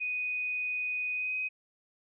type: tone with pitch glide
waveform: sine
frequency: 2489 to 2515 Hz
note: D#7 to D#7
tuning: 0 to +18 cents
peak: -30 dBFS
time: 0-1.49 s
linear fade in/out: 20 ms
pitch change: +18 cents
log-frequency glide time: 1.13-1.36 s
effects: none